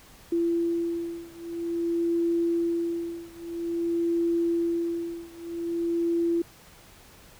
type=beating tone pair; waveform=sine; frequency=338.2 / 338.7 Hz; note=E4 / E4; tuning=+44 / +47 cents; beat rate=0.5 Hz; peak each=-27 / -28 dBFS; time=0.32-6.42 s; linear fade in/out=5 ms; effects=pink hiss -52 dBFS RMS until 7.39 s